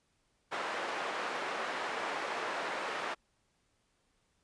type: band-pass noise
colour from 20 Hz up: white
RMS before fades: -37 dBFS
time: 0.51-3.15 s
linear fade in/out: 20 ms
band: 410 to 1500 Hz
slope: 12 dB/octave
effects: pink hiss -75 dBFS RMS until 4.43 s + resampled to 22050 Hz